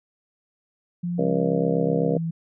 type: tone with pitch glide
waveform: sine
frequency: 174.61 to 164.91 Hz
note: F3 to E3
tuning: 0 to +1 cents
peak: -24 dBFS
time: 1.03-2.31 s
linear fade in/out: 10 ms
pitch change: -99 cents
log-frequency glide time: 1.28-2.14 s
type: harmonic tone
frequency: 67.9 Hz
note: C#2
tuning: 35 cents flat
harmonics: 2 / 3 / 4 / 5 / 6 / 7 / 8 / 9 / 10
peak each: -34 / -31 / -27 / -36 / -32 / -24 / -31 / -32 / -34 dBFS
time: 1.18-2.18 s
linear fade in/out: 10 ms
effects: none